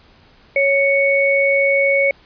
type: tone pair together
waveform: sine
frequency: 554.4 / 2222 Hz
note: C#5 / C#7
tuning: 0 / +4 cents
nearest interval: 2 octaves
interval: 2404 cents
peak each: -15 dBFS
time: 0.56-2.11 s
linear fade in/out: 2 ms
effects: pink hiss -50 dBFS RMS until 2.25 s + resampled to 11025 Hz